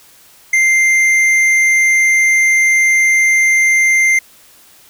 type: tone with tanh clipping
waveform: triangle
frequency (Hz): 2093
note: C7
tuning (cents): 0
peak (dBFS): -10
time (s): 0.53-4.19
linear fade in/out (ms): 5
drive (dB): 13
effects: white hiss -45 dBFS RMS until 4.89 s